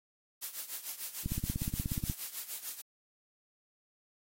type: noise with tremolo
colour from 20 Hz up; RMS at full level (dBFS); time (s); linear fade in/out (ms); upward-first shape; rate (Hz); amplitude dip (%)
blue; -37; 0.41-2.82; 20; triangle; 6.7; 85
type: click train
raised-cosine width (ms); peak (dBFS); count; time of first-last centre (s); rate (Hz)
5; -21; 15; 1.26-2.098; 16.7
effects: AAC 48 kbps